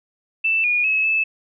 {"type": "tone with pitch steps", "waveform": "sine", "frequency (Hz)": [2652, 2442, 2579, 2617], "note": ["E7", "D#7", "E7", "E7"], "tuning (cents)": [10, -33, -39, -13], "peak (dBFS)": -16, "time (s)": [0.44, 1.24], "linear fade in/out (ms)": 10, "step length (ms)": 200, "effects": []}